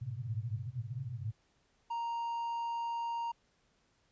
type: band-pass noise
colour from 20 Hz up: white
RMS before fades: -39 dBFS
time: 0.01-1.32 s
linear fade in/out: 10 ms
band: 100 to 130 Hz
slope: 96 dB/octave
type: tone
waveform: triangle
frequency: 932.3 Hz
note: A#5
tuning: in tune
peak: -32 dBFS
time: 1.9-3.32 s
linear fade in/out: 10 ms
effects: pink hiss -73 dBFS RMS until 4.11 s + resampled to 16000 Hz